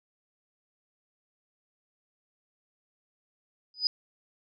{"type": "tone with exponential growth", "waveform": "sine", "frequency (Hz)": 4978, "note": "D#8", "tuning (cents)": 0, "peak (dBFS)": -18, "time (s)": [3.74, 3.87], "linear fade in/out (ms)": 1, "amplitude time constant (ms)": 28, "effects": []}